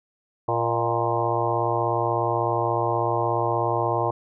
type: harmonic tone with a mistuned harmonic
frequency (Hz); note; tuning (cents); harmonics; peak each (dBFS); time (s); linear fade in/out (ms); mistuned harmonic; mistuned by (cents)
116.54; A#2; 0; 1 / 3 / 4 / 5 / 6 / 7 / 8 / 9; -29 / -29 / -29 / -29 / -29 / -29 / -29 / -29; 0.48-4.11; 5; 5; +50
effects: none